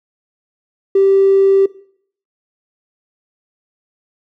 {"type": "tone with tanh clipping", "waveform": "triangle", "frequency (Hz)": 390, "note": "G4", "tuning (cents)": -9, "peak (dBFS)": -7, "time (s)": [0.95, 1.66], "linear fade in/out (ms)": 5, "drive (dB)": 1, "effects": ["noise-tail reverb RT60 0.6 s tail -19 dB re dry"]}